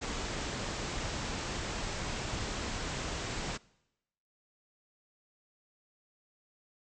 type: low-pass noise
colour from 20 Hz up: pink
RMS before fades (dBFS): -37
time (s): 0.01-3.58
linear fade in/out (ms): 20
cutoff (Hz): 7900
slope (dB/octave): 96
effects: noise-tail reverb RT60 0.9 s tail -23 dB re dry